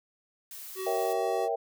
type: noise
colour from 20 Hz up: blue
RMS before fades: -43 dBFS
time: 0.51-1.13 s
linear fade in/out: 2 ms
type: tone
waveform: square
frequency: 378.3 Hz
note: F#4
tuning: 38 cents sharp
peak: -34 dBFS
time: 0.75-1.49 s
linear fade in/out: 50 ms
type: chord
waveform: sine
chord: A# diminished seventh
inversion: none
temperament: equal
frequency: 466.2 / 554.4 / 659.3 / 784 Hz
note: A#4 / C#5 / E5 / G5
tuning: 0 / 0 / 0 / 0 cents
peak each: -31 / -36 / -32 / -32 dBFS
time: 0.86-1.56 s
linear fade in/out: 10 ms
effects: none